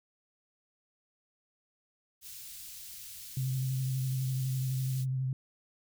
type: band-stop noise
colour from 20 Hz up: white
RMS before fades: -46 dBFS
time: 2.21-5.06 s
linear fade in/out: 50 ms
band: 110 to 3300 Hz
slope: 12 dB/octave
type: tone with vibrato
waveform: sine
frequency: 130.81 Hz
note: C3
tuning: in tune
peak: -29 dBFS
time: 3.37-5.33 s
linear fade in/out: 2 ms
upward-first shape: triangle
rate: 12 Hz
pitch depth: 32 cents each way
effects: none